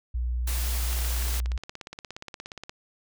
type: tone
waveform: sine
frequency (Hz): 60.5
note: B1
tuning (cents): -35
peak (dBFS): -25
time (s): 0.14-1.58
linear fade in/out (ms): 10
type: noise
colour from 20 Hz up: white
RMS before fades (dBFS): -34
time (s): 0.47-1.4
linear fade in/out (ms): 5
type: click train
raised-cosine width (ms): 0.2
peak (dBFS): -21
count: 31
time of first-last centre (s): 0.93-2.695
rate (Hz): 17
effects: none